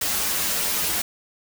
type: noise with comb filter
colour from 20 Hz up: white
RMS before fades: -24 dBFS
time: 0.01-1.02 s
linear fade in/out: 5 ms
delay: 7.7 ms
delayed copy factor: -0.7
effects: none